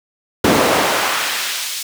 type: noise with high-pass filter sweep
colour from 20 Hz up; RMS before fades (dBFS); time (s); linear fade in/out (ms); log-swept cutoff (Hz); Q
brown; -17; 0.44-1.83; 5; 280 to 5000; 0.77
effects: none